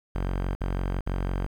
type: tone bursts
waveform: sawtooth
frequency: 45.97 Hz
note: F#1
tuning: 10 cents flat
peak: -22 dBFS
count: 3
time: 0.15-1.464 s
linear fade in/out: 0 ms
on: 400 ms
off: 57 ms
effects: low-pass 2000 Hz 12 dB/octave + 9-bit